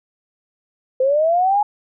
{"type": "linear sweep", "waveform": "sine", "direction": "up", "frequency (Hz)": [508, 844], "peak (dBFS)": -13, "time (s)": [1, 1.63], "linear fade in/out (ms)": 5, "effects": []}